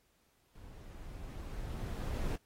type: noise with level ramp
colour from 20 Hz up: brown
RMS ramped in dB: -52 to -34 dBFS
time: 0.55-2.36 s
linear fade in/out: 5 ms
effects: pink hiss -73 dBFS RMS until 2.45 s + AAC 48 kbps